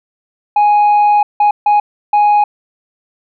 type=tone bursts at uneven times; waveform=sine; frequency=830.6 Hz; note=G#5; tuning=in tune; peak=-4 dBFS; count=4; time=0.56-1.23 / 1.4-1.51 / 1.66-1.8 / 2.13-2.44 s; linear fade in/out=5 ms; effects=tanh soft clip ceiling -6 dBFS